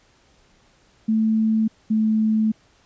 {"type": "tone pair in turn", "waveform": "sine", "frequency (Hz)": [220, 218], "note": ["A3", "A3"], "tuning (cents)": [0, -16], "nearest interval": "unison", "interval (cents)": 16, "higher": "first", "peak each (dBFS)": -16, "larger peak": "neither", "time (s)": [[1.08, 1.68], [1.9, 2.52]], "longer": "second", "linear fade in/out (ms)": 10, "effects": ["pink hiss -58 dBFS RMS until 2.85 s", "resampled to 16000 Hz"]}